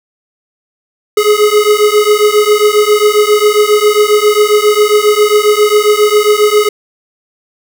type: beating tone pair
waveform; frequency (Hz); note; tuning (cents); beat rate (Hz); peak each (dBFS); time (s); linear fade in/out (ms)
square; 416.6 / 424; G#4 / G#4; +5 / +36; 7.4; -10; 1.17-6.69; 5
effects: none